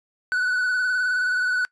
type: tone with vibrato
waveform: triangle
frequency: 1487 Hz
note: F#6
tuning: 8 cents sharp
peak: -18 dBFS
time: 0.32-1.65 s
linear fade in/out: 0 ms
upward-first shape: square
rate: 19 Hz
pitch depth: 25 cents each way
effects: noise-tail reverb RT60 0.1 s tail -22 dB re dry + resampled to 24000 Hz